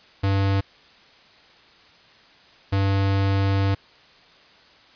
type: tone bursts at uneven times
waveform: square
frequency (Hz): 98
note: G2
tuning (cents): 0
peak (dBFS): -19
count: 2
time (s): 0.23-0.61 / 2.72-3.75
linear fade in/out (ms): 10
effects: white hiss -52 dBFS RMS until 4.95 s + resampled to 11025 Hz